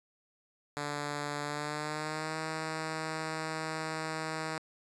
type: tone with pitch glide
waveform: 5% pulse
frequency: 146.1 to 158.41 Hz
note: D3 to D#3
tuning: -9 to +31 cents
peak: -23 dBFS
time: 0.77-4.58 s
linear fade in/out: 0 ms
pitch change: +140 cents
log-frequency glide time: 1.43-2.38 s
effects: resampled to 22050 Hz